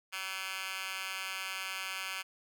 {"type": "tone with high-pass filter", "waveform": "10% pulse", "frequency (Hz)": 190.2, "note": "F#3", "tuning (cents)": 48, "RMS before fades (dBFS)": -39, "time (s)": [0.12, 2.23], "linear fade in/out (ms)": 20, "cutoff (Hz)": 1900, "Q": 3.5, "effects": []}